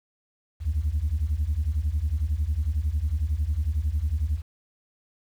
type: beating tone pair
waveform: sine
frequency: 69.3 / 80.3 Hz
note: C#2 / E2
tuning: 0 / -45 cents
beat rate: 11 Hz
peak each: -25 / -24 dBFS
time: 0.6-4.42 s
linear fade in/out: 50 ms
effects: tanh soft clip ceiling -18 dBFS + 9-bit